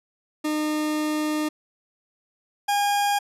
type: tone pair in turn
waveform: 40% pulse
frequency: 304.9 / 814 Hz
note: D#4 / G#5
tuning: -35 / -35 cents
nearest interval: octave + perfect fourth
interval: 1700 cents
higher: second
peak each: -22 / -19 dBFS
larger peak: second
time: 0.44-1.49 / 2.68-3.19 s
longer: first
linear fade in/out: 10 ms
effects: resampled to 32000 Hz